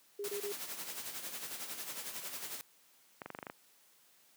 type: tone bursts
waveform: sine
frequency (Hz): 406.8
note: G#4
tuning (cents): -36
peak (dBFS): -37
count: 3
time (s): 0.19-0.524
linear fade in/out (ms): 5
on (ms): 92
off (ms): 29
type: noise with tremolo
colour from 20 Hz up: white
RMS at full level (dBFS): -41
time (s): 0.24-2.61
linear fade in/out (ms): 0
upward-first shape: sine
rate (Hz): 11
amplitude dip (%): 55
type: clicks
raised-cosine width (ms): 0.5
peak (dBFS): -27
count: 8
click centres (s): 3.218 / 3.26 / 3.303 / 3.349 / 3.388 / 3.428 / 3.468 / 3.499
effects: white hiss -66 dBFS RMS until 4.36 s + high-pass 150 Hz 12 dB/octave